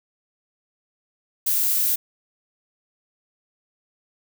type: noise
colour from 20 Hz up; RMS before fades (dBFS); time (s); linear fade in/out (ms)
violet; -21; 1.46-1.96; 10
effects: none